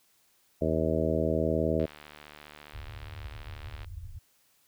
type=harmonic tone; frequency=79.6 Hz; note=D#2; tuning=40 cents sharp; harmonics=1 / 2 / 3 / 4 / 5 / 6 / 7 / 8; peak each=-33 / -33 / -33 / -33 / -33 / -33 / -33 / -33 dBFS; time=0.61-1.86 s; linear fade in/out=10 ms
type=click train; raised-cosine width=0.3 ms; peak=-30 dBFS; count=154; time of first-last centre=1.8-3.845 s; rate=74.8 Hz
type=low-pass noise; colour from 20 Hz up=white; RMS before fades=-42 dBFS; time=2.73-4.19 s; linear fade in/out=10 ms; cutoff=110 Hz; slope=96 dB/octave
effects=white hiss -67 dBFS RMS until 4.67 s